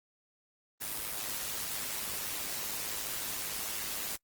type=noise with amplitude modulation; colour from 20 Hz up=white; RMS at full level=-34 dBFS; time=0.8-4.17 s; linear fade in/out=20 ms; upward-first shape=sine; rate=105 Hz; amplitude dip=65%; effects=noise-tail reverb RT60 0.1 s tail -25 dB re dry + Opus 24 kbps